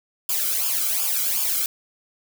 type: noise with flanger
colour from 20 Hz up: blue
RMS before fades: -23 dBFS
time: 0.29-1.66 s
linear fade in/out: 2 ms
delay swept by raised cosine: 0.5 to 1.13 ms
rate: 2.7 Hz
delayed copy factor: -0.8
effects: none